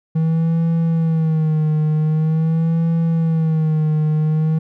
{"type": "tone with vibrato", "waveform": "triangle", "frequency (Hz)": 159.6, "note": "D#3", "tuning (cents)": 44, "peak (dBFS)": -12, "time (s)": [0.15, 4.59], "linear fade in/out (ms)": 10, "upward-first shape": "sine", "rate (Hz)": 0.45, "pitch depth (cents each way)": 64, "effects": []}